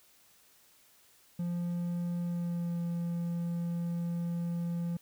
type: tone with pitch glide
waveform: triangle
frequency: 173.8 to 171.11 Hz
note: F3 to F3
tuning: -8 to -35 cents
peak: -29 dBFS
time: 1.39-4.97 s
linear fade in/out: 5 ms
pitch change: -27 cents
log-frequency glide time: 2.2-2.82 s
effects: white hiss -63 dBFS RMS until 5.01 s

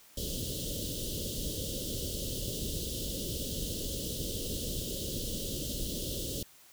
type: band-stop noise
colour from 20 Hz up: pink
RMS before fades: -36 dBFS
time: 0.17-6.43 s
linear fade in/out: 5 ms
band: 590 to 2900 Hz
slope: 96 dB/octave
effects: white hiss -58 dBFS RMS until 6.72 s

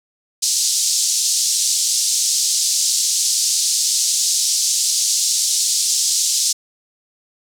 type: band-pass noise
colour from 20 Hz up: white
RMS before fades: -18 dBFS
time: 0.42-6.53 s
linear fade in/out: 10 ms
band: 4500 to 8000 Hz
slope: 24 dB/octave
effects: none

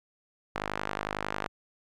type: tone with band-pass filter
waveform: sawtooth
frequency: 51 Hz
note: G#1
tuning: 31 cents flat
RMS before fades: -35 dBFS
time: 0.55-1.48 s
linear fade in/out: 10 ms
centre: 1300 Hz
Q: 0.89
effects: none

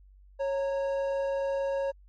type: tone pair together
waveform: triangle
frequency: 550 / 925 Hz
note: C#5 / A#5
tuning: -14 / -14 cents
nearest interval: major sixth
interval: 900 cents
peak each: -25 / -37 dBFS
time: 0.39-1.92 s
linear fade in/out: 20 ms
effects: added 48 Hz sine -52 dBFS peak until 2.08 s + MP3 32 kbps

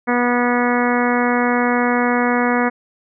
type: harmonic tone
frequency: 243.6 Hz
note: B3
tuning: 24 cents flat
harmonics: 1 / 2 / 3 / 4 / 5 / 6 / 7 / 8 / 9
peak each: -18 / -21 / -23 / -24 / -25 / -26 / -26 / -27 / -28 dBFS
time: 0.07-2.7 s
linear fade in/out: 20 ms
effects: none

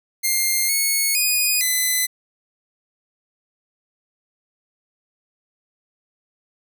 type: tone with pitch steps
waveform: 5% pulse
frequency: 2112 / 2200 / 2474 / 2015 Hz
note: C7 / C#7 / D#7 / B6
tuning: +16 / -14 / -10 / +34 cents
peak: -8 dBFS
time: 0.23-2.07 s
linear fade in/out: 20 ms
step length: 460 ms
effects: none

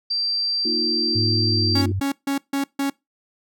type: tone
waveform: sine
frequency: 4699 Hz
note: D8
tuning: in tune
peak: -20 dBFS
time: 0.1-1.82 s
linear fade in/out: 10 ms
type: chord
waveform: sine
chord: Bb suspended fourth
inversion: none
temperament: equal with one note detuned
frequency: 233.1 / 311.1 / 352.1 Hz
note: Bb3 / Eb4 / F4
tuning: 0 / 0 / +14 cents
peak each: -28 dBFS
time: 0.65-1.92 s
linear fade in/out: 5 ms
type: tone with pitch glide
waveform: sine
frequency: 107.2 to 96.06 Hz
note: A2 to G2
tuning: -45 to -35 cents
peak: -21 dBFS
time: 1.15-2 s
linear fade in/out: 10 ms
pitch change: -190 cents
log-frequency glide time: 1.48-1.83 s
type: tone bursts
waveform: 45% pulse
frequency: 277.2 Hz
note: C#4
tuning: in tune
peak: -20 dBFS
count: 5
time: 1.75-2.9 s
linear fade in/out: 5 ms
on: 110 ms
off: 150 ms
effects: noise-tail reverb RT60 0.2 s tail -23 dB re dry

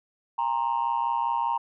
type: tone with amplitude modulation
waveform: sine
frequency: 932.3 Hz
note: A#5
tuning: in tune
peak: -18 dBFS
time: 0.38-1.58 s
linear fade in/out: 10 ms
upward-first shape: sine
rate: 125 Hz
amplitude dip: 95%
effects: tanh soft clip ceiling -17 dBFS

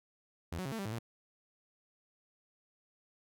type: tone with pitch steps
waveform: sawtooth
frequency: 83.4 / 185.2 / 135.4 / 224.4 / 196.2 / 108.4 / 116 Hz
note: E2 / F#3 / C#3 / A3 / G3 / A2 / A#2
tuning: +21 / +2 / -40 / +34 / +2 / -25 / -8 cents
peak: -33 dBFS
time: 0.52-0.989 s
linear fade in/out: 5 ms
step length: 67 ms
effects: none

